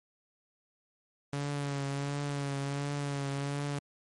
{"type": "tone with vibrato", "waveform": "sawtooth", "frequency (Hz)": 141.4, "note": "C#3", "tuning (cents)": 35, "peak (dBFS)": -28, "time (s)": [1.33, 3.79], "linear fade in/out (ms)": 2, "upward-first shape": "triangle", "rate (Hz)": 1.4, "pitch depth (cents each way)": 37, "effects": ["MP3 48 kbps"]}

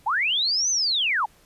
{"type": "linear two-way sweep", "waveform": "sine", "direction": "up then down", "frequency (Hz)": [758, 6272, 758], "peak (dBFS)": -20, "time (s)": [0.06, 1.26], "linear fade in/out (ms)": 10, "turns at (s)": 0.7, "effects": ["pink hiss -57 dBFS RMS until 1.45 s", "resampled to 32000 Hz"]}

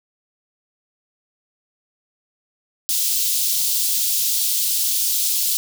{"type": "high-pass noise", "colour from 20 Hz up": "white", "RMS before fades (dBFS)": -20, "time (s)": [2.89, 5.57], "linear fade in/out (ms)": 0, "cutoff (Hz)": 3500, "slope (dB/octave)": 24, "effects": []}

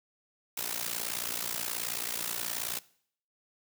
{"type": "noise with amplitude modulation", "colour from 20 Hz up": "white", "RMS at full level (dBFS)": -31, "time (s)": [0.57, 2.79], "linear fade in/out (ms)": 5, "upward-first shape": "sine", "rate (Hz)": 58.7, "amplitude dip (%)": 85, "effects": ["noise-tail reverb RT60 0.6 s tail -21 dB re dry", "high-pass 100 Hz 12 dB/octave"]}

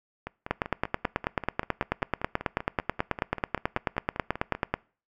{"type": "two click trains", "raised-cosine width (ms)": 0.5, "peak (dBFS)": [-9, -19], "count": [40, 23], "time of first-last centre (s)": [[0.51, 4.74], [0.27, 4.55]], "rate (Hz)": [9.22, 5.14], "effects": ["noise-tail reverb RT60 0.4 s tail -24 dB re dry"]}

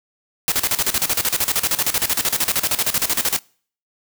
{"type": "noise with tremolo", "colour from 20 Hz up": "white", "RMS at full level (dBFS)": -18, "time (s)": [0.48, 3.39], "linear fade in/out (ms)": 0, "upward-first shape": "square", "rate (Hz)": 13, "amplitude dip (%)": 80, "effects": ["noise-tail reverb RT60 0.5 s tail -26 dB re dry"]}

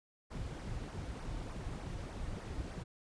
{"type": "noise with flanger", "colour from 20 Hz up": "brown", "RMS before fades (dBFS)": -42, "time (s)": [0.3, 2.84], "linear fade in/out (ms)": 20, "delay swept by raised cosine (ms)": [0.26, 5.16], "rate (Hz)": 3.3, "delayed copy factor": -0.6, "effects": ["resampled to 22050 Hz"]}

